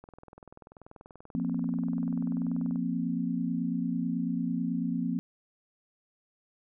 click train, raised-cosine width 1 ms, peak -34 dBFS, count 57, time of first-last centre 0.04-2.758 s, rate 20.6 Hz
sine chord, F suspended fourth, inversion none, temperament just, 174.61 / 232.8 / 261.9 Hz, F3 / Bb3 / C4, 0 / -2 / +2 cents, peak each -32 dBFS, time 1.35-5.19 s, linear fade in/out 0 ms
effects none

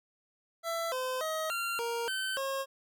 25% pulse tone with pitch steps, 667 / 513 / 632 / 1382 / 467.6 / 1536 / 541 Hz, E5 / C5 / D#5 / F6 / A#4 / G6 / C#5, +20 / -34 / +27 / -19 / +5 / -36 / -42 cents, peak -28 dBFS, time 0.63-2.66 s, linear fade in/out 50 ms, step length 290 ms, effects none

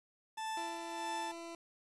40% pulse tone with tremolo, 880 Hz, A5, in tune, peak -36 dBFS, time 0.37-1.32 s, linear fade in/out 10 ms, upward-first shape sine, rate 1.6 Hz, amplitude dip 60%
20% pulse tone, 335.8 Hz, E4, 32 cents sharp, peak -39 dBFS, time 0.57-1.55 s, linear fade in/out 2 ms
effects resampled to 24000 Hz + 10-bit

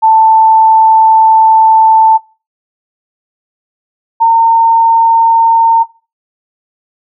sine tone pair in turn, 885 / 912 Hz, A5 / A#5, +10 / -38 cents, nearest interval minor second, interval 52 cents, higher second, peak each -3 dBFS, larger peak neither, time 0.02-2.18 / 4.2-5.84 s, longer first, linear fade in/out 20 ms, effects noise-tail reverb RT60 0.3 s tail -18 dB re dry

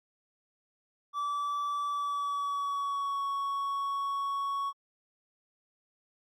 triangle tone with pitch glide, 1157 to 1113.1 Hz, D6 to C#6, -26 to +7 cents, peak -28 dBFS, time 1.13-4.73 s, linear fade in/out 50 ms, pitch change -67 cents, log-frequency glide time 1.88-3.25 s, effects Opus 48 kbps

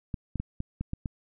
clicks, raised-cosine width 5 ms, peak -19 dBFS, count 7, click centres 0.142 / 0.357 / 0.4 / 0.604 / 0.81 / 0.934 / 1.058 s, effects none

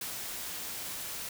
white noise with ADSR envelope, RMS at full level -37 dBFS, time 0.01-1.29 s, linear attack 4 ms, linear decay 110 ms, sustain -2 dB, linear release 3 ms, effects none

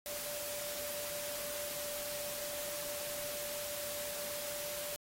sine tone in noise, 586 Hz, D5, 4 cents flat, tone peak -44 dBFS, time 0.06-4.96 s, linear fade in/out 0 ms, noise white, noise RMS -42 dBFS, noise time 0.06-4.96 s, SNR -5 dB, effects AAC 48 kbps

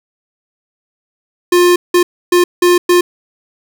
square tone bursts at uneven times, 353.9 Hz, F4, 23 cents sharp, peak -7 dBFS, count 5, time 1.52-1.76 / 1.94-2.03 / 2.32-2.44 / 2.62-2.78 / 2.89-3.01 s, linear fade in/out 5 ms, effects 8-bit

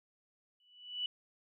sine tone with exponential growth, 2961 Hz, F#7, 1 cent sharp, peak -31 dBFS, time 0.6-1.06 s, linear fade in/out 2 ms, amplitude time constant 100 ms, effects none

